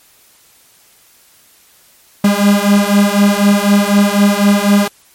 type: beating tone pair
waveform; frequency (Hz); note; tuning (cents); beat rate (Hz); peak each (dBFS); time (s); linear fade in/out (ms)
45% pulse; 200.9 / 204.9; G3 / G#3; +43 / -23; 4; -11; 2.24-4.88; 5
effects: white hiss -48 dBFS RMS until 5.14 s + MP3 64 kbps